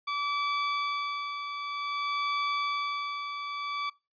sawtooth tone with tremolo, 1153 Hz, D6, 32 cents flat, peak -23 dBFS, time 0.07-3.9 s, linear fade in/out 10 ms, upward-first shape sine, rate 0.53 Hz, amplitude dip 55%, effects noise-tail reverb RT60 0.3 s tail -25 dB re dry + resampled to 11025 Hz

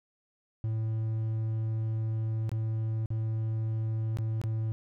triangle tone with dropouts, 110.8 Hz, A2, 13 cents sharp, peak -26 dBFS, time 0.64-4.72 s, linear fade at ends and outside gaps 0 ms, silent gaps 2.493-2.516 / 3.059-3.104 / 4.171-4.186 / 4.415-4.438 s, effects none

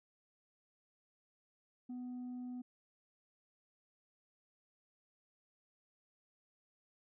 sine tone, 248.6 Hz, B3, 12 cents sharp, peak -39 dBFS, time 1.89-2.62 s, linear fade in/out 10 ms, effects tanh soft clip ceiling -41 dBFS

